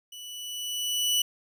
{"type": "tone with level ramp", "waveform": "sawtooth", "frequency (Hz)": 2960, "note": "F#7", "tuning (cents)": 0, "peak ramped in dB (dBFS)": [-38, -18], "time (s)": [0.12, 1.22], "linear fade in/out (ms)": 5, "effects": []}